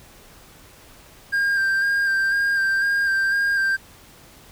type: tone with vibrato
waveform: triangle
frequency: 1595 Hz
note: G6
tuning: 30 cents sharp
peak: -16 dBFS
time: 1.32-3.77 s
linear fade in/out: 20 ms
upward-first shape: square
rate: 2 Hz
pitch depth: 20 cents each way
effects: pink hiss -48 dBFS RMS until 4.51 s